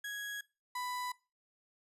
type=tone pair in turn; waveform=35% pulse; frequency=1661.2 / 992.8 Hz; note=G#6 / B5; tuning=0 / +9 cents; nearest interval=major sixth; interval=891 cents; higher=first; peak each=-37 / -35 dBFS; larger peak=second; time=0.04-0.41 / 0.75-1.12 s; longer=neither; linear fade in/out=5 ms; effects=noise-tail reverb RT60 0.3 s tail -21 dB re dry + resampled to 32000 Hz